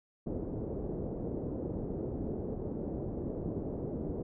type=low-pass noise; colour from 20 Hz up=white; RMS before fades=-37 dBFS; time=0.26-4.23 s; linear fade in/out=10 ms; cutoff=460 Hz; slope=24 dB/octave; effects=none